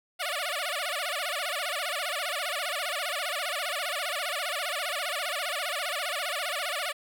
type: tone with vibrato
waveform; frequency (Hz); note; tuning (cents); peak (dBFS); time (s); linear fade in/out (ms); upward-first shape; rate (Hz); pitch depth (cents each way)
10% pulse; 646; E5; -35; -21; 0.19-6.93; 20; sine; 15; 230
effects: none